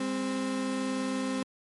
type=tone pair together; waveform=35% pulse; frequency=202.7 / 261.6 Hz; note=G#3 / C4; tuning=-42 / 0 cents; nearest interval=major third; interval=442 cents; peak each=-34 / -28 dBFS; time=0-1.43 s; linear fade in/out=5 ms; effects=MP3 48 kbps